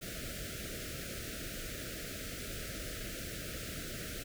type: band-stop noise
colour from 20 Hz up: pink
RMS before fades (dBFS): -42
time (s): 0.01-4.24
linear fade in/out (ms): 20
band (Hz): 670 to 1300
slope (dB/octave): 96
effects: none